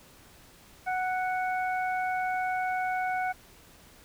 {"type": "harmonic tone", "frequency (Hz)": 740, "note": "F#5", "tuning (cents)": 0, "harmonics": [1, 2, 3], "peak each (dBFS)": [-28, -34, -38], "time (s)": [0.86, 3.33], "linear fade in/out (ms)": 20, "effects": ["pink hiss -55 dBFS RMS until 4.04 s"]}